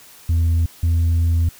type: tone pair in turn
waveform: sine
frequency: 83 / 83.48 Hz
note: E2 / E2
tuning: +12 / +22 cents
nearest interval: unison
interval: 10 cents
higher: second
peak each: -11 dBFS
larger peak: neither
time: 0.29-0.66 / 0.83-1.49 s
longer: second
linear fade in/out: 5 ms
effects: tanh soft clip ceiling -13 dBFS + white hiss -45 dBFS RMS until 1.59 s